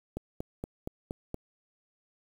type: click train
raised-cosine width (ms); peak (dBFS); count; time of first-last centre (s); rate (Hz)
2; -21; 6; 0.17-1.344; 4.26
effects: 8-bit

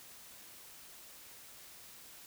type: silence
effects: white hiss -54 dBFS RMS until 2.26 s

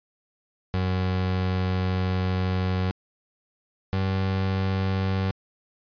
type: tone pair in turn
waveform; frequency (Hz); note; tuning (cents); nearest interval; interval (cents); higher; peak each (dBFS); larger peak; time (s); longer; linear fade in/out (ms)
30% pulse; 92.7 / 95.47; F#2 / G2; +4 / -45; minor second; 51; second; -20; neither; 0.74-2.91 / 3.93-5.31; first; 0
effects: resampled to 11025 Hz

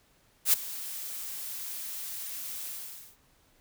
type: noise with ADSR envelope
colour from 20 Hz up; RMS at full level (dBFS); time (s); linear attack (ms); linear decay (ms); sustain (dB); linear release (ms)
blue; -20; 0.45-3.17; 81; 13; -18; 490
effects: pink hiss -65 dBFS RMS until 3.6 s

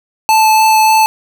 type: tone with vibrato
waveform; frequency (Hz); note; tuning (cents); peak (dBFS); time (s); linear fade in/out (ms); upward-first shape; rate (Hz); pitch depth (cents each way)
square; 874; A5; -12; -7; 0.29-1.06; 0; sine; 3.4; 8
effects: none

